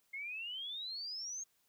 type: exponential sweep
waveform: sine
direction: up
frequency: 2123 to 6550 Hz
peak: -40 dBFS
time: 0.13-1.44 s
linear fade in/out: 10 ms
effects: white hiss -75 dBFS RMS until 1.68 s